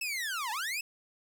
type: linear two-way sweep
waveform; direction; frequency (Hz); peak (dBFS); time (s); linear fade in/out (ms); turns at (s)
sawtooth; down then up; 2664 to 830.6 to 2664; -29; 0.01-0.81; 5; 0.51
effects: 10-bit